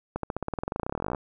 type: accelerating click train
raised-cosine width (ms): 1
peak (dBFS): -15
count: 28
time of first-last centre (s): 0.16-1.148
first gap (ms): 73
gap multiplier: 0.94
effects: none